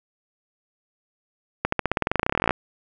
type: accelerating click train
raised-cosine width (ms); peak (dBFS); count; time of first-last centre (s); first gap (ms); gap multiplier
0.5; -5; 24; 1.65-2.508; 74; 0.93
effects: none